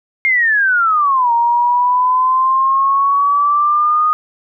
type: exponential two-way sweep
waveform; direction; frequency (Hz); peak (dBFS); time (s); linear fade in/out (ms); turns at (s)
sine; down then up; 2150 to 932.3 to 1241; -10; 0.25-4.13; 0; 1.32
effects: none